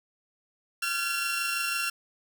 sawtooth tone cluster, 1376 / 1526 / 1694 / 2726 Hz, F6 / G6 / G#6 / F7, -26 / -47 / +34 / -43 cents, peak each -28 / -35 / -36 / -27 dBFS, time 0.82-1.9 s, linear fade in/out 5 ms, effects none

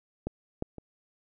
clicks, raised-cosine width 2 ms, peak -18 / -17 / -28 dBFS, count 3, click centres 0.27 / 0.624 / 0.783 s, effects none

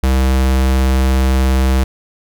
square tone, 65.5 Hz, C2, 2 cents sharp, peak -11 dBFS, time 0.03-1.84 s, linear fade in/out 5 ms, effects none

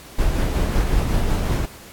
brown noise with tremolo, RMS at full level -18 dBFS, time 0.18-1.66 s, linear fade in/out 10 ms, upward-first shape sine, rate 5.4 Hz, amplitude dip 30%, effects pink hiss -42 dBFS RMS until 1.92 s + AAC 64 kbps

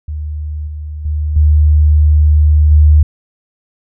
sine tone with level steps, 75.6 Hz, D#2, 49 cents flat, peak -18 / -21 / -13 / -5 / -3 dBFS, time 0.08-3.03 s, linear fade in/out 5 ms, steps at 0.67 / 1.05 / 1.36 / 2.71 s, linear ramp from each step 5 ms, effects none

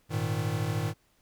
square chord, Ab suspended second, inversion none, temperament equal with one note detuned, 103.41 / 116.54 / 155.56 Hz, Ab2 / Bb2 / Eb3, -7 / 0 / 0 cents, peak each -33 dBFS, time 0.09-0.94 s, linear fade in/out 50 ms, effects pink hiss -68 dBFS RMS until 1.21 s

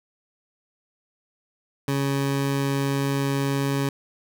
20% pulse tone, 138.59 Hz, C#3, in tune, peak -17 dBFS, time 1.88-3.89 s, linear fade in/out 2 ms, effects none

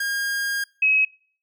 45% pulse / sine tone pair in turn, 1620 / 2555 Hz, G#6 / D#7, -43 / +45 cents, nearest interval minor sixth, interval 788 cents, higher second, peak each -23 / -15 dBFS, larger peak second, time 0-0.64 / 0.82-1.05 s, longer first, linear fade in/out 5 ms, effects noise-tail reverb RT60 0.5 s tail -26 dB re dry

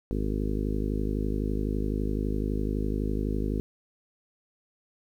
harmonic tone, 51.91 Hz, G#1, in tune, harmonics 1 / 2 / 3 / 4 / 5 / 6 / 7 / 8 / 9, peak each -29 / -35 / -37 / -35 / -34 / -39 / -37 / -39 / -42 dBFS, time 0.11-3.6 s, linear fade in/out 0 ms, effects 10-bit

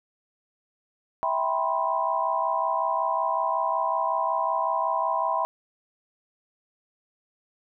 sine chord, C major seventh, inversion first, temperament just, 654.1 / 784.9 / 981.1 / 1046.5 Hz, E5 / G5 / B5 / C6, -14 / +2 / -12 / 0 cents, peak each -29 / -30 / -26 / -29 dBFS, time 1.23-5.45 s, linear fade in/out 0 ms, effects none

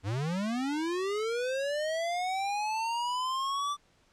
square linear sweep, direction up, 90.7 to 1174.7 Hz, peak -30 dBFS, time 0.03-3.77 s, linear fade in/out 50 ms, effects pink hiss -66 dBFS RMS until 4.12 s + low-pass 7000 Hz 12 dB/octave

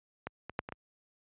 clicks, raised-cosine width 0.5 ms, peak -21 / -26 / -15 / -25 / -24 dBFS, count 5, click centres 0.27 / 0.496 / 0.591 / 0.689 / 0.723 s, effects high-pass 60 Hz 12 dB/octave + resampled to 8000 Hz

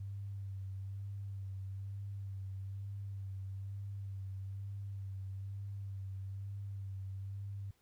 sine tone with vibrato, 98 Hz, G2, in tune, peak -40 dBFS, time 0-7.71 s, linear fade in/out 5 ms, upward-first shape sine, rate 1.1 Hz, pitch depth 31 cents each way, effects pink hiss -74 dBFS RMS until 7.81 s

